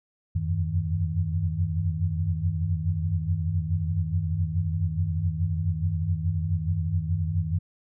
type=tone cluster; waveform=sine; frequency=84.6 / 91.7 / 96.4 / 157.8 Hz; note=E2 / F#2 / G2 / D#3; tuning=+45 / -15 / -28 / +25 cents; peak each=-29 dBFS; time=0.35-7.59 s; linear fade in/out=10 ms; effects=none